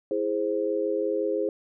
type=chord; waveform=sine; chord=E augmented; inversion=none; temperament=equal; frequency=329.6 / 415.3 / 523.3 Hz; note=E4 / G#4 / B#4; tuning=0 / 0 / 0 cents; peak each=-30 / -27 / -28 dBFS; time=0.11-1.49 s; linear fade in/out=2 ms; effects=none